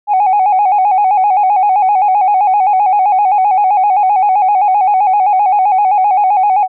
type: tone with vibrato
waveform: sine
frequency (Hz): 789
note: G5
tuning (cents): +11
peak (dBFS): -6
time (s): 0.07-6.68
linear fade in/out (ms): 50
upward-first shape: square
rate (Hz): 7.7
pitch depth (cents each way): 87
effects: tanh soft clip ceiling -4 dBFS

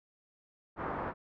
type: low-pass noise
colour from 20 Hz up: white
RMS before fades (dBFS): -37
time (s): 0.76-1.14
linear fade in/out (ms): 50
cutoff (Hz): 1300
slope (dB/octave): 24
effects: none

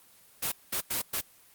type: noise bursts at uneven times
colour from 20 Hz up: white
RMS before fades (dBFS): -30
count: 4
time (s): 0.42-0.52 / 0.72-0.81 / 0.9-1.02 / 1.13-1.21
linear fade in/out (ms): 10
effects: white hiss -58 dBFS RMS until 1.54 s + Opus 24 kbps

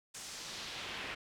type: noise with band-pass filter sweep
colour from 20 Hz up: brown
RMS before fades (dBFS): -44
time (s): 0.14-1.15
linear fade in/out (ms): 10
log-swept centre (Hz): 7700 to 2300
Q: 1.4
effects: none

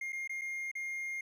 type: tone with dropouts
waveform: triangle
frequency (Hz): 2125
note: C7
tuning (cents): +26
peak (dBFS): -34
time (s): 0.01-1.21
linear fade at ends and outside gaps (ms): 5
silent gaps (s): 0.123-0.128 / 0.276-0.294 / 0.413-0.416 / 0.715-0.752
effects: none

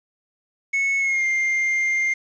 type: tone with pitch glide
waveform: triangle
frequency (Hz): 2200 to 2107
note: C#7 to C7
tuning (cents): -14 to +12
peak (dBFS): -17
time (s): 0.73-2.14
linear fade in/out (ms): 10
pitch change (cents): -74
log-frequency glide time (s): 0.99-1.25
effects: resampled to 16000 Hz + 8-bit

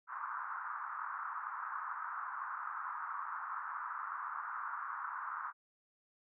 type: band-pass noise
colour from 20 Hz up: white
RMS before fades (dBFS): -42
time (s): 0.07-5.53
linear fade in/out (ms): 50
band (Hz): 1000 to 1400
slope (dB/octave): 48
effects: none

